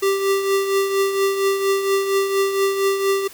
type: tone with tremolo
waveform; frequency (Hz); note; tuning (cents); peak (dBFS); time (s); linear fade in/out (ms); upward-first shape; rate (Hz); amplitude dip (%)
square; 392; G4; 0; -15; 0.02-3.28; 10; triangle; 4.3; 60
effects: white hiss -42 dBFS RMS until 3.33 s